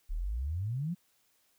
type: exponential sweep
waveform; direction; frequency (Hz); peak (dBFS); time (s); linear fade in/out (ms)
sine; up; 34.65 to 185; -31; 0.09-0.95; 20
effects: white hiss -71 dBFS RMS until 1.58 s